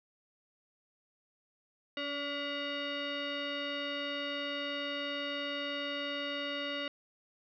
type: tone with frequency modulation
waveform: sine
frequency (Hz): 1141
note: C#6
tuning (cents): +50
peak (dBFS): -34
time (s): 1.97-6.88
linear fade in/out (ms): 2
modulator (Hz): 857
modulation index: 2.9
effects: none